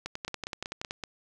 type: two click trains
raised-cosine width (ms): 0.2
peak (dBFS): -18 / -17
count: 5 / 10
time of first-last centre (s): 0.28-1.038 / 0.06-0.909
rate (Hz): 5.28 / 10.6
effects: 9-bit